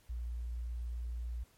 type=tone; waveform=sine; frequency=59.2 Hz; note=A#1; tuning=27 cents sharp; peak=-36 dBFS; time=0.09-1.44 s; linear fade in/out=10 ms; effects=pink hiss -67 dBFS RMS until 1.57 s + MP3 64 kbps